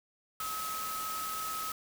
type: tone in noise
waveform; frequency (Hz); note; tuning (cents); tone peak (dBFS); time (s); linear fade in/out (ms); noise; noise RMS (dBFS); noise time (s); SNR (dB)
sine; 1282; E6; -49; -36; 0.4-1.72; 2; white; -40; 0.4-1.72; +1
effects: none